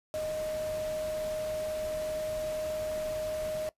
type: tone in noise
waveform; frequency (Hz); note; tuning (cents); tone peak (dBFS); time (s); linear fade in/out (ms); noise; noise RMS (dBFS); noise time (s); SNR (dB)
sine; 620; D#5; -6; -31; 0.14-3.69; 0; pink; -44; 0.14-3.69; +10
effects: noise-tail reverb RT60 0.1 s tail -19 dB re dry + resampled to 32000 Hz